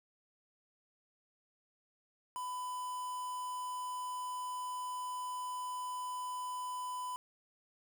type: tone with quantisation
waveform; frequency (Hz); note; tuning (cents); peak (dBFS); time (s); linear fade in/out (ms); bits
triangle; 1000; B5; +21; -36; 2.36-7.16; 0; 8
effects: none